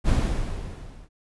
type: noise with level ramp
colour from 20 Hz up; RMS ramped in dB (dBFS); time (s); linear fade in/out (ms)
brown; -17 to -46; 0.04-1.09; 50
effects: resampled to 24000 Hz